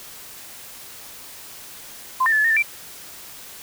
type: tone with pitch steps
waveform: sine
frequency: 1036 / 1809 / 1737 / 1719 / 1834 / 1772 / 2347 Hz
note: C6 / A6 / A6 / A6 / A#6 / A6 / D7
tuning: -17 / +48 / -23 / -41 / -29 / +12 / -2 cents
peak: -15 dBFS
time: 2.2-2.627 s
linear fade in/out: 10 ms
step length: 61 ms
effects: white hiss -40 dBFS RMS until 3.62 s